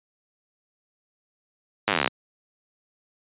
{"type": "slowing click train", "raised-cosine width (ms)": 0.3, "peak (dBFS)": -4, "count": 17, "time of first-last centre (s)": [1.88, 2.076], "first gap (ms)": 9, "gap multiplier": 1.04, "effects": ["high-pass 150 Hz 12 dB/octave", "resampled to 8000 Hz"]}